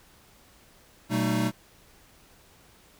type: tone cluster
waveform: square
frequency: 122.7 / 192.1 / 223.9 / 307.6 Hz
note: B2 / G3 / A3 / D#4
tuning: -11 / -35 / +30 / -20 cents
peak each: -30 dBFS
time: 1.09-1.52 s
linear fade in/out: 50 ms
effects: pink hiss -57 dBFS RMS until 2.99 s